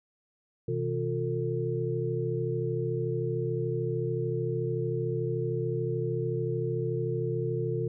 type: tone cluster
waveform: sine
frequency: 127 / 160.5 / 357.1 / 448.8 Hz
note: B2 / E3 / F4 / A4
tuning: +49 / -46 / +39 / +34 cents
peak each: -31 / -36 / -34 / -32 dBFS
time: 0.68-7.88 s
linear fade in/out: 5 ms
effects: none